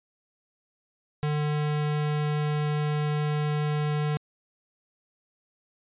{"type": "tone", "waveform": "square", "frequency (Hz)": 149.6, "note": "D3", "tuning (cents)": 32, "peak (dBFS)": -25, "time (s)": [1.23, 4.17], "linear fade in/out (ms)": 0, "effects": ["resampled to 8000 Hz"]}